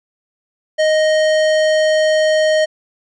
sine tone with hard clipping, 622.3 Hz, D#5, in tune, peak -13 dBFS, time 0.78-2.66 s, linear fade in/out 20 ms, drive 16 dB, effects resampled to 22050 Hz

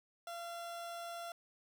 30% pulse tone, 684 Hz, F5, 36 cents flat, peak -40 dBFS, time 0.27-1.32 s, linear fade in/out 2 ms, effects none

